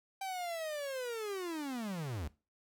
45% pulse linear sweep, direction down, 784 to 65.7 Hz, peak -37 dBFS, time 0.21-2.28 s, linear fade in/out 5 ms, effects noise-tail reverb RT60 0.3 s tail -20 dB re dry

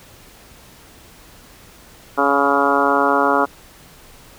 harmonic tone with a mistuned harmonic, 140.4 Hz, C#3, 22 cents sharp, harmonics 2 / 3 / 4 / 5 / 6 / 7 / 8 / 9 / 10, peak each -22 / -22 / -22 / -22 / -22 / -22 / -22 / -22 / -22 dBFS, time 2.17-3.46 s, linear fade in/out 20 ms, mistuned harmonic 7, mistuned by +15 cents, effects pink hiss -45 dBFS RMS until 4.38 s

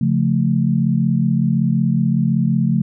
sine chord, Db augmented, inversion none, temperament equal, 138.59 / 174.61 / 220 Hz, Db3 / F3 / A3, 0 / 0 / 0 cents, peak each -18 dBFS, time 0.01-2.82 s, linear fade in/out 5 ms, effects none

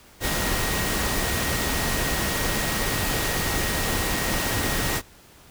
sine tone in noise, 1884 Hz, A#6, 18 cents sharp, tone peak -33 dBFS, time 0.2-5.02 s, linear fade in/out 50 ms, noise pink, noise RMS -25 dBFS, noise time 0.2-5.02 s, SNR -11 dB, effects pink hiss -51 dBFS RMS until 5.5 s

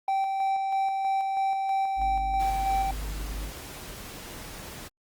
triangle tone with tremolo, 777 Hz, G5, 16 cents flat, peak -21 dBFS, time 0.08-2.91 s, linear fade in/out 2 ms, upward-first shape square, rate 3.1 Hz, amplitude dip 30%
harmonic tone, 50.5 Hz, G#1, 48 cents flat, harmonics 1 / 3 / 5 / 6, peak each -31 / -51 / -51 / -53 dBFS, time 1.96-3.52 s, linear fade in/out 50 ms
pink noise, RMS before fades -41 dBFS, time 2.39-4.89 s, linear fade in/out 20 ms
effects Opus 32 kbps

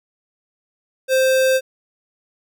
square tone, 523.3 Hz, C5, in tune, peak -14 dBFS, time 1.08-1.61 s, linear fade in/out 50 ms, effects none

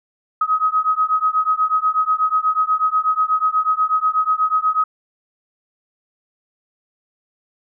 sine beating tone pair, 1262 / 1270.2 Hz, D#6 / D#6, +24 / +35 cents, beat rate 8.2 Hz, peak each -18 dBFS, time 0.41-4.84 s, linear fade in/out 5 ms, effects none

